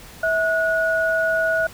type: tone pair together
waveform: sine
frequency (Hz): 649.5 / 1458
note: E5 / F#6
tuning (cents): -26 / -26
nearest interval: octave + major second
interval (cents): 1400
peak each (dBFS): -20 / -20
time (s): 0.23-1.67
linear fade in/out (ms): 5
effects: pink hiss -42 dBFS RMS until 1.73 s